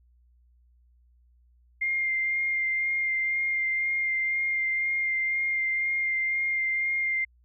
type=tone with vibrato; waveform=sine; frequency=2109 Hz; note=C7; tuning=13 cents sharp; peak=-24 dBFS; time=1.81-7.25 s; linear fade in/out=10 ms; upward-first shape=sine; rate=2 Hz; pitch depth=14 cents each way; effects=added 60 Hz sine -58 dBFS peak until 7.44 s